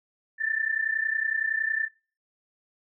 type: tone pair together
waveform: sine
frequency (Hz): 1760 / 1790.8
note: A6 / A6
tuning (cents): 0 / +30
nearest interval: unison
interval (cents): 30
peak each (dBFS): -27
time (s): 0.38-1.89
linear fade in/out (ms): 50
effects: noise-tail reverb RT60 0.4 s tail -26 dB re dry